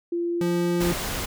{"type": "tone with pitch glide", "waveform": "sine", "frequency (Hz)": [343.7, 346.9], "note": ["F4", "F4"], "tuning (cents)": [-28, -12], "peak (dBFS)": -23, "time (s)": [0.12, 0.92], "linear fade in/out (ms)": 5, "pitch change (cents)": 16, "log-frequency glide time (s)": [0.3, 0.71]}
{"type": "tone", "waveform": "square", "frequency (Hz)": 174.61, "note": "F3", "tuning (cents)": 0, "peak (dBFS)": -25, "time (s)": [0.41, 0.93], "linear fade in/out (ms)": 2}
{"type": "noise", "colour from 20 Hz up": "pink", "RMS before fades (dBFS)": -29, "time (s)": [0.8, 1.26], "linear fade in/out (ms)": 10}
{"effects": []}